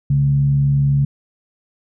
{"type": "tone with frequency modulation", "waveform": "sine", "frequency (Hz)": 140, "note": "C#3", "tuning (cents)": 18, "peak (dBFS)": -12, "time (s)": [0.1, 1.05], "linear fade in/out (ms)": 5, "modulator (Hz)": 72.1, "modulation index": 0.3, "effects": []}